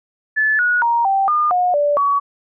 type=tone with pitch steps; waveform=sine; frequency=1734 / 1457 / 938 / 780 / 1213 / 721 / 583 / 1130 Hz; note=A6 / F#6 / A#5 / G5 / D#6 / F#5 / D5 / C#6; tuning=-26 / -27 / +11 / -9 / -44 / -45 / -13 / +33 cents; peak=-13 dBFS; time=0.36-2.2 s; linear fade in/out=20 ms; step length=230 ms; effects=none